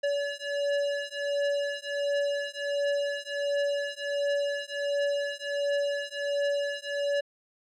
square beating tone pair, 570 / 571.4 Hz, C#5 / D5, +48 / -48 cents, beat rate 1.4 Hz, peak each -31 dBFS, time 0.03-7.21 s, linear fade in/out 10 ms, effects low-pass 5000 Hz 12 dB/octave

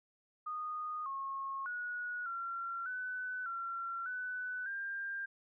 sine tone with pitch steps, 1234 / 1087 / 1459 / 1369 / 1502 / 1365 / 1497 / 1595 Hz, D#6 / C#6 / F#6 / F6 / F#6 / F6 / F#6 / G6, -15 / -34 / -25 / -35 / +26 / -40 / +20 / +30 cents, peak -37 dBFS, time 0.46-5.26 s, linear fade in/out 10 ms, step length 600 ms, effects none

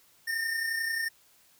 square tone pair together, 1789.7 / 1821 Hz, A6 / A#6, +29 / -41 cents, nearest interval unison, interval 30 cents, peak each -38 / -30 dBFS, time 0.27-1.09 s, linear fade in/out 10 ms, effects white hiss -62 dBFS RMS until 1.59 s

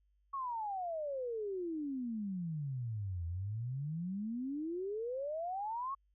sine exponential two-way sweep, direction down then up, 1123 to 82.41 to 1123 Hz, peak -36 dBFS, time 0.33-5.95 s, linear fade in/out 10 ms, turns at 3.26 s, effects added 50 Hz sine -70 dBFS peak until 6.14 s

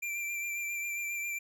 square tone with vibrato, 2362 Hz, D7, 9 cents sharp, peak -34 dBFS, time 0.02-1.39 s, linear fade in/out 10 ms, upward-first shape sine, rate 7.4 Hz, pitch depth 23 cents each way, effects none

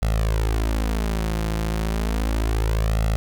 sawtooth tone with flanger, 54.4 Hz, A1, 19 cents flat, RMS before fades -22 dBFS, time 0.02-3.16 s, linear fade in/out 0 ms, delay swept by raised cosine 1.5 to 5.8 ms, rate 0.33 Hz, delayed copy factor +0.9, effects none

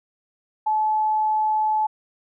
sine tone, 862 Hz, A5, 36 cents flat, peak -18 dBFS, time 0.66-1.87 s, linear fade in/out 10 ms, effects none

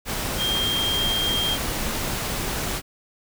sine tone in noise, 3205 Hz, G7, 38 cents sharp, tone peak -22 dBFS, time 0.37-1.58 s, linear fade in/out 50 ms, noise pink, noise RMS -27 dBFS, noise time 0.05-2.82 s, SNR +2 dB, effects none

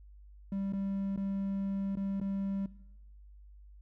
triangle tone with dropouts, 196 Hz, G3, in tune, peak -30 dBFS, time 0.52-2.66 s, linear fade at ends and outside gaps 2 ms, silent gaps 0.724-0.733 / 1.162-1.175 / 1.954-1.971 / 2.2-2.213 s, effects noise-tail reverb RT60 0.9 s tail -19 dB re dry + added 50 Hz sine -51 dBFS peak until 3.81 s

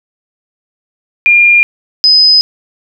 sine tone pair in turn, 2407 / 5031 Hz, D7 / D#8, +42 / +18 cents, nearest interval octave + minor second, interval 1276 cents, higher second, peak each -3 dBFS, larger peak neither, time 1.26-1.63 / 2.04-2.41 s, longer neither, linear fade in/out 0 ms, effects none

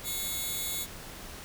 5% pulse tone cluster, 2172 / 3459 / 3839 Hz, C#7 / A7 / B7, -36 / -30 / -50 cents, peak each -28 dBFS, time 0.03-0.87 s, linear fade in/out 50 ms, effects pink hiss -44 dBFS RMS until 1.44 s

